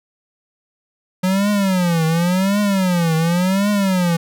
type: tone with vibrato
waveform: square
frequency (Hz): 182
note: F#3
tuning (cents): -28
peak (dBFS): -15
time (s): 1.23-4.17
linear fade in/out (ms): 10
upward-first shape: triangle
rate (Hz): 0.91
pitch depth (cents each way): 240
effects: none